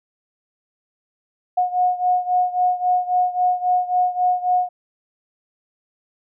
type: beating tone pair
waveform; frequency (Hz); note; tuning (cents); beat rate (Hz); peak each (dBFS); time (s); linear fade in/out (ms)
sine; 724 / 727.7; F#5 / F#5; -38 / -29; 3.7; -18 / -21; 1.57-4.69; 10
effects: none